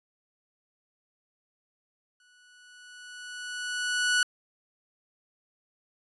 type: tone with exponential growth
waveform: sawtooth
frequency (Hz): 1475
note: F#6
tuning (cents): -6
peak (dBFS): -17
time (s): 2.2-4.23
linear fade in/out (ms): 2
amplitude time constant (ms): 440
effects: resampled to 24000 Hz